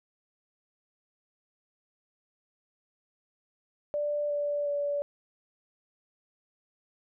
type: tone with pitch steps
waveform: sine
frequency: 588 / 581.9 / 575.9 Hz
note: D5 / D5 / D5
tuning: +2 / -16 / -34 cents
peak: -27 dBFS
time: 3.94-5.02 s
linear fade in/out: 0 ms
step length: 360 ms
effects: none